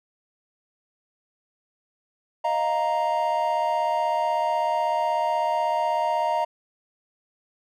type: chord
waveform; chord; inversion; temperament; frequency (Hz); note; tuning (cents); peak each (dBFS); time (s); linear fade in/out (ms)
triangle; Eb suspended second; none; equal; 622.3 / 698.5 / 932.3; Eb5 / F5 / Bb5; 0 / 0 / 0; -25 / -25 / -22; 2.44-6.45; 10
effects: none